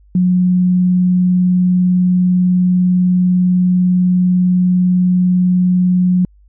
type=tone with vibrato; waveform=sine; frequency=181 Hz; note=F#3; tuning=38 cents flat; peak=-9 dBFS; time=0.15-6.25 s; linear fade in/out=2 ms; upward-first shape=square; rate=20 Hz; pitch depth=15 cents each way; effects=added 50 Hz sine -44 dBFS peak until 6.48 s